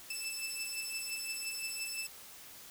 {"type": "beating tone pair", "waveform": "15% pulse", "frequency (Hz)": [2637, 2642.8], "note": ["E7", "E7"], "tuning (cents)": [0, 4], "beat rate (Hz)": 5.8, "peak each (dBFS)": [-32, -35], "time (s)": [0.1, 2.07], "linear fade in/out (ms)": 5, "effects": ["white hiss -52 dBFS RMS until 2.7 s"]}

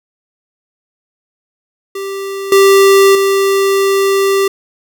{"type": "tone with level steps", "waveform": "square", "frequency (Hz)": 392, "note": "G4", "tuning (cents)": 0, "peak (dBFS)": [-20, -5, -10], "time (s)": [1.95, 4.48], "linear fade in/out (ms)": 5, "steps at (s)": [2.52, 3.15], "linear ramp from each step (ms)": 2, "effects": []}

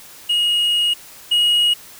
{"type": "tone pair in turn", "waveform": "triangle", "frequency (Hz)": [2878, 2890], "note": ["F#7", "F#7"], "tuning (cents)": [-49, -41], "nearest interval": "unison", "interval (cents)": 8, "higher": "second", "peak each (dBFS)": [-13, -11], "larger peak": "second", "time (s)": [[0.29, 0.94], [1.31, 1.74]], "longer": "first", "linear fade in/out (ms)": 10, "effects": ["white hiss -41 dBFS RMS until 1.99 s"]}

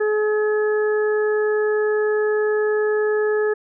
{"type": "harmonic tone", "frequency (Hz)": 425.1, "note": "G#4", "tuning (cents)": 40, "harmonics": [1, 2, 3, 4], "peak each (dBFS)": [-17, -34, -33, -28], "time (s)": [0, 3.54], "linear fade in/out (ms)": 10, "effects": []}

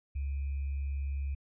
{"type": "tone with sample-and-hold", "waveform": "sine", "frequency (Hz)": 69.3, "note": "C#2", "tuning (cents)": 0, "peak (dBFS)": -31, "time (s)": [0.15, 1.35], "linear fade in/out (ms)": 10, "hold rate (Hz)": 2450, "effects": ["resampled to 8000 Hz"]}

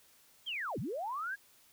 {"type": "linear two-way sweep", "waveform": "sine", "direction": "down then up", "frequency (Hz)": [3322, 94, 1673], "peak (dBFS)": -35, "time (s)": [0.46, 1.36], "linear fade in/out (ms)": 20, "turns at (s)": 0.79, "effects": ["white hiss -64 dBFS RMS until 1.72 s"]}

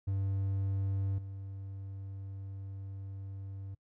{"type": "tone with level steps", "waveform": "triangle", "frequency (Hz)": 97.5, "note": "G2", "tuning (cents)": -9, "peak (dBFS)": [-28, -38], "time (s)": [0.07, 3.75], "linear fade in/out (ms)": 10, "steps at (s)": 1.18, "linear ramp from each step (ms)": 5, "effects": ["noise-tail reverb RT60 0.1 s tail -25 dB re dry"]}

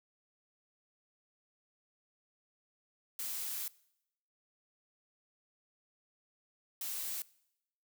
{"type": "noise bursts at uneven times", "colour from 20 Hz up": "blue", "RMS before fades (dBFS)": -39, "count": 2, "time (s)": [[3.19, 3.68], [6.81, 7.22]], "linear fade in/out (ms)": 2, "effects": ["noise-tail reverb RT60 0.8 s tail -22 dB re dry"]}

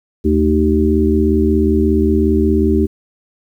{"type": "harmonic tone with a mistuned harmonic", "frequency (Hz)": 76.9, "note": "D#2", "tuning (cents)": -20, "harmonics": [1, 3, 4, 5], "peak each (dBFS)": [-16, -16, -16, -16], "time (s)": [0.24, 2.87], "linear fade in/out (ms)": 20, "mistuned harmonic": 3, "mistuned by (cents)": -64, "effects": ["8-bit"]}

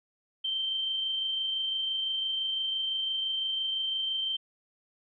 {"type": "tone with amplitude modulation", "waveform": "sine", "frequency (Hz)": 3126, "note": "G7", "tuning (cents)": -6, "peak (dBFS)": -27, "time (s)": [0.44, 4.37], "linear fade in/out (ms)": 10, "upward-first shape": "sine", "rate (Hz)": 25.9, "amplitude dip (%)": 25, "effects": []}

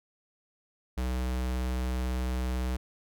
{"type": "tone", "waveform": "square", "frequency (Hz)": 63, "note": "B1", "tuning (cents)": 35, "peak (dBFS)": -29, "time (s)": [0.97, 2.77], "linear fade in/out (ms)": 10, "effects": []}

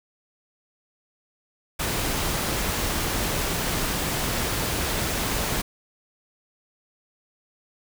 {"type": "noise", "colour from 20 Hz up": "pink", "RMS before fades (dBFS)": -26, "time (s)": [1.79, 5.62], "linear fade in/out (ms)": 10, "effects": []}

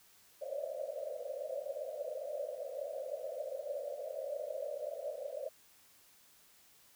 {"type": "band-pass noise", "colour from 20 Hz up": "pink", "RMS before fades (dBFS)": -41, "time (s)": [0.41, 5.49], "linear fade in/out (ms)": 10, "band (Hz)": [520, 630], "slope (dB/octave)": 96, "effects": ["white hiss -64 dBFS RMS until 6.95 s"]}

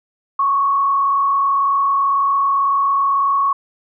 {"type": "tone with frequency modulation", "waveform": "sine", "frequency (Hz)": 1108.7, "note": "C#6", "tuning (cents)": 0, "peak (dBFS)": -13, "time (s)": [0.39, 3.53], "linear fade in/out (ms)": 5, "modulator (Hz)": 38.1, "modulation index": 0.61, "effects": []}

